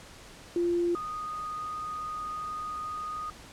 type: tone pair in turn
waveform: sine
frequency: 346.5 / 1238 Hz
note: F4 / D#6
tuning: -14 / -9 cents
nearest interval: octave + minor seventh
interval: 2205 cents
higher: second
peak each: -24 / -33 dBFS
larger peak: first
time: 0.56-0.95 / 0.95-3.3 s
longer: second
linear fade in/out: 2 ms
effects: pink hiss -49 dBFS RMS until 3.52 s + low-pass 9000 Hz 12 dB/octave